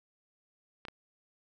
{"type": "clicks", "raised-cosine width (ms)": 0.3, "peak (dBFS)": -25, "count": 2, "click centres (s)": [0.852, 0.884], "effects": []}